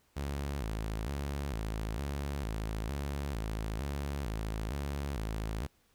sawtooth tone with vibrato, 61.8 Hz, B1, 2 cents sharp, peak -30 dBFS, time 0.16-5.67 s, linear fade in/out 10 ms, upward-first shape square, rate 1.1 Hz, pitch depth 230 cents each way, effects pink hiss -70 dBFS RMS until 5.94 s

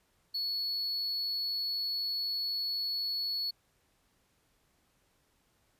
triangle tone, 4396 Hz, C#8, 15 cents flat, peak -30 dBFS, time 0.34-3.51 s, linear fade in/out 10 ms, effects pink hiss -72 dBFS RMS until 5.79 s + resampled to 32000 Hz

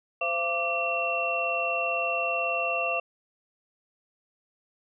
sine tone cluster, 519 / 682 / 1173 / 2719 Hz, C5 / F5 / D6 / F7, -14 / -41 / -2 / -47 cents, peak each -33 / -30 / -33 / -28 dBFS, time 0.21-3 s, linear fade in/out 5 ms, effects none

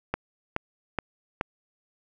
click train, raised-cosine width 0.5 ms, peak -11 dBFS, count 4, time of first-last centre 0.14-1.411 s, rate 2.36 Hz, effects none

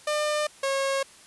sawtooth tone pair in turn, 601 / 544.8 Hz, D5 / C#5, +40 / -30 cents, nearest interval major second, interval 170 cents, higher first, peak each -20 dBFS, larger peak neither, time 0.07-0.47 / 0.63-1.03 s, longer neither, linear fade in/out 5 ms, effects white hiss -51 dBFS RMS until 1.26 s + resampled to 24000 Hz

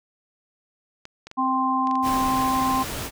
clicks, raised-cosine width 0.2 ms, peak -22 dBFS, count 10, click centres 1.054 / 1.27 / 1.314 / 1.872 / 1.912 / 1.955 / 2.208 / 2.345 / 2.629 / 2.757 s
harmonic tone, 261.6 Hz, C4, in tune, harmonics 1 / 3 / 4, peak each -25 / -26 / -22 dBFS, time 1.37-2.84 s, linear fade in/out 20 ms
pink noise, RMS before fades -31 dBFS, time 2.02-3.11 s, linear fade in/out 50 ms
effects none

